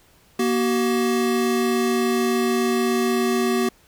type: tone pair together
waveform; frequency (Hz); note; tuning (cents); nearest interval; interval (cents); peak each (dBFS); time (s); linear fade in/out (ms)
square; 238.1 / 378; A#3 / F#4; +37 / +37; minor sixth; 800; -22; 0.39-3.69; 5
effects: pink hiss -56 dBFS RMS until 3.87 s